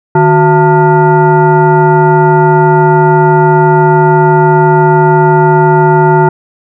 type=tone with frequency modulation; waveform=sine; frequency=370 Hz; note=F#4; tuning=in tune; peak=-3 dBFS; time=0.15-6.29 s; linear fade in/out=5 ms; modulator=523 Hz; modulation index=1.4; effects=none